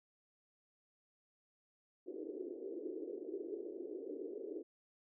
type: band-pass noise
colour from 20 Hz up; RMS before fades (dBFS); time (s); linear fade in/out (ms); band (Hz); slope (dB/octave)
white; -45; 2.06-4.63; 20; 320 to 430; 48
effects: none